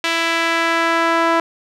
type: tone with band-pass filter sweep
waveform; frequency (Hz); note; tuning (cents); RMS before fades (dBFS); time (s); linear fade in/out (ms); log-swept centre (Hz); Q
sawtooth; 332; E4; +12; -17; 0.04-1.4; 2; 2700 to 1100; 1.2
effects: none